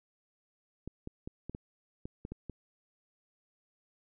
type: clicks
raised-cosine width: 3 ms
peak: -27 dBFS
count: 9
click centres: 0.876 / 1.074 / 1.275 / 1.496 / 1.549 / 2.055 / 2.251 / 2.32 / 2.497 s
effects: none